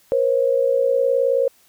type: tone pair together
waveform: sine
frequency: 479.3 / 538.5 Hz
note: A#4 / C5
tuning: +48 / +50 cents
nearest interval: major second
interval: 202 cents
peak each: -19 / -17 dBFS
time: 0.12-1.48 s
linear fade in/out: 0 ms
effects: white hiss -56 dBFS RMS until 1.68 s